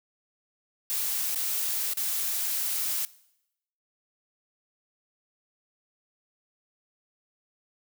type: noise with dropouts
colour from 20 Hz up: blue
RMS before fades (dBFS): -29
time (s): 0.9-3.05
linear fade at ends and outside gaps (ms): 0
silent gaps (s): 1.347-1.358 / 1.935-1.972
effects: noise-tail reverb RT60 0.8 s tail -20 dB re dry